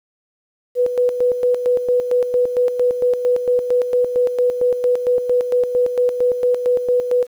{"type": "tone with tremolo", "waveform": "sine", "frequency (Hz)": 493.7, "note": "B4", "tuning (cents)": -1, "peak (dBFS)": -12, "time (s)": [0.75, 7.27], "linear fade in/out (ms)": 50, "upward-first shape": "square", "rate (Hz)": 4.4, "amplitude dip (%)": 60, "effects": ["8-bit"]}